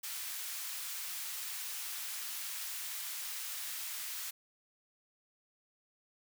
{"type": "high-pass noise", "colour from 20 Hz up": "white", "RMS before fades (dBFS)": -41, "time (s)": [0.03, 4.31], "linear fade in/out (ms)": 10, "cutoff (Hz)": 1300, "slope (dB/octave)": 12, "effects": []}